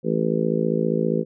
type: harmonic tone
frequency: 55 Hz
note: A1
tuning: in tune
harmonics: 3 / 4 / 5 / 6 / 7 / 8 / 9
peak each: -25 / -25 / -31 / -30 / -26 / -27 / -27 dBFS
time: 0.03-1.25 s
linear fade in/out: 50 ms
effects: none